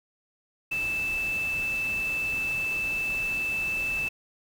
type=tone in noise; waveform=sine; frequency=2637 Hz; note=E7; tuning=in tune; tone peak=-26 dBFS; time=0.71-4.09 s; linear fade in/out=10 ms; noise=pink; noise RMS=-41 dBFS; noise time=0.71-4.09 s; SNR=+12 dB; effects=none